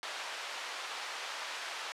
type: band-pass noise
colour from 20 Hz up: pink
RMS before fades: -41 dBFS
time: 0.03-1.92 s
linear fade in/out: 0 ms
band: 830 to 5000 Hz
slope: 12 dB/octave
effects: high-pass 400 Hz 12 dB/octave + low-pass 12000 Hz 12 dB/octave